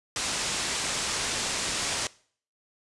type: low-pass noise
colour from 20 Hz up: white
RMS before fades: -30 dBFS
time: 0.16-2.07 s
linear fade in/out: 2 ms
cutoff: 8200 Hz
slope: 24 dB/octave
effects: noise-tail reverb RT60 0.5 s tail -21 dB re dry + resampled to 24000 Hz